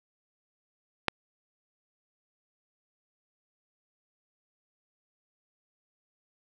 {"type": "click", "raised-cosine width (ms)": 0.3, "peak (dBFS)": -7, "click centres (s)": 1.083, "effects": []}